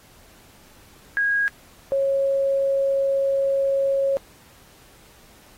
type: tone pair in turn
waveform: sine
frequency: 1641 / 547.6 Hz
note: G#6 / C#5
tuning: -21 / -21 cents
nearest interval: octave + perfect fifth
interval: 1900 cents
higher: first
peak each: -18 dBFS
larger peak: neither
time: 1.17-1.48 / 1.92-4.17 s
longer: second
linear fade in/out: 0 ms
effects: pink hiss -52 dBFS RMS until 5.57 s + AAC 48 kbps